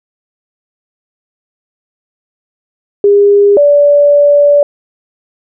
sine tone pair in turn, 405.5 / 578.7 Hz, G#4 / D5, -41 / -26 cents, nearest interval tritone, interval 615 cents, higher second, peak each -3 dBFS, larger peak neither, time 3.04-3.57 / 3.57-4.63 s, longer second, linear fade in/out 2 ms, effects none

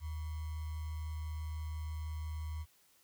sine tone with sample-and-hold, 78 Hz, D#2, 5 cents sharp, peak -37 dBFS, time 0-2.66 s, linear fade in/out 50 ms, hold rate 1050 Hz, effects white hiss -68 dBFS RMS until 3.03 s

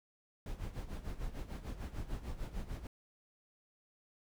brown noise with tremolo, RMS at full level -39 dBFS, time 0.46-2.87 s, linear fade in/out 2 ms, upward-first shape sine, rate 6.7 Hz, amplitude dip 75%, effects none

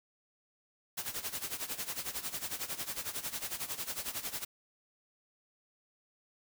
white noise with tremolo, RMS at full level -36 dBFS, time 0.97-4.45 s, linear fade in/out 10 ms, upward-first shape sine, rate 11 Hz, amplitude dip 80%, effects none

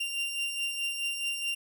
40% pulse beating tone pair, 2777 / 2781.7 Hz, F7 / F7, -10 / -8 cents, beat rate 4.7 Hz, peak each -37 / -30 dBFS, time 0-1.55 s, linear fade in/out 10 ms, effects none

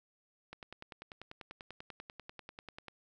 click train, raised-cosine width 0.3 ms, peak -30 dBFS, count 25, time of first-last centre 0.53-2.883 s, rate 10.2 Hz, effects none

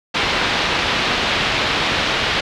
white low-pass noise, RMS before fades -19 dBFS, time 0.14-2.41 s, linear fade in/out 10 ms, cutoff 3800 Hz, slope 24 dB/octave, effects none

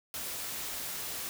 white noise, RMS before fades -38 dBFS, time 0.14-1.29 s, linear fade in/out 0 ms, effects none

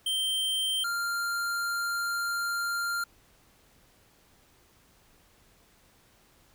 square tone pair in turn, 3136 / 1393.2 Hz, G7 / F6, 0 / -5 cents, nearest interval octave + major second, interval 1405 cents, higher first, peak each -27 / -29 dBFS, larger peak first, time 0.06-0.84 / 0.84-3.04 s, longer second, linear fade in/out 5 ms, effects pink hiss -62 dBFS RMS until 6.54 s

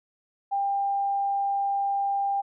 sine tone, 796 Hz, G5, 26 cents sharp, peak -23 dBFS, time 0.51-2.42 s, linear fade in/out 20 ms, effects none

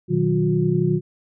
sine tone cluster, 121.9 / 154.4 / 185.5 / 359.2 Hz, B2 / D#3 / F#3 / F4, -22 / -13 / +5 / +49 cents, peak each -25 / -20 / -23 / -22 dBFS, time 0.08-1.01 s, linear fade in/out 50 ms, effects none

